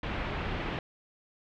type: low-pass noise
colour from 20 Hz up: pink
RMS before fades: -34 dBFS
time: 0.03-0.79 s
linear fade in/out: 2 ms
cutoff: 3100 Hz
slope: 24 dB/octave
effects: none